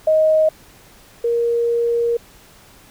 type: tone pair in turn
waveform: sine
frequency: 627 / 469.7 Hz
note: D#5 / A#4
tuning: +13 / +13 cents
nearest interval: perfect fourth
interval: 500 cents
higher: first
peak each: -11 / -15 dBFS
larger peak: first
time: 0.07-0.49 / 1.24-2.17 s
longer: second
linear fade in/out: 5 ms
effects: pink hiss -47 dBFS RMS until 2.9 s